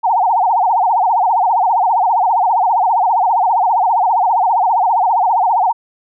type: tone with vibrato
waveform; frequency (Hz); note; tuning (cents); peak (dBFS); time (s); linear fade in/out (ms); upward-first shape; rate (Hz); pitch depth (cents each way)
sine; 823; G#5; -16; -10; 0.03-5.73; 20; sine; 15; 240
effects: none